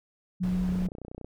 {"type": "tone", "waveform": "sine", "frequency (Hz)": 182.4, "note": "F#3", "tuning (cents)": -24, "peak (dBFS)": -25, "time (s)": [0.4, 0.89], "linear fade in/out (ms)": 20}
{"type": "noise", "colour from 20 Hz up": "brown", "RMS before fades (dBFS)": -36, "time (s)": [0.43, 0.87], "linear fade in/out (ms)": 5}
{"type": "click train", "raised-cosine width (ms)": 2, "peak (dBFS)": -27, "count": 18, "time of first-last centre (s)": [0.69, 1.246], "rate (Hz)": 30.6}
{"effects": []}